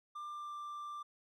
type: tone with pitch glide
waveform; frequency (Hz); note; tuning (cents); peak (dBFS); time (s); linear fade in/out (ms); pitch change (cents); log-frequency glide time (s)
triangle; 1191 to 1181.4; D6 to D6; +24 to +10; -40; 0.15-1.03; 10; -14; 0.29-0.55
effects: none